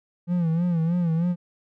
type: tone with vibrato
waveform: triangle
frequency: 169.4 Hz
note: E3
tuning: 48 cents sharp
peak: -18 dBFS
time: 0.27-1.36 s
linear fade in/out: 50 ms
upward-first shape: sine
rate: 3.2 Hz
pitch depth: 90 cents each way
effects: none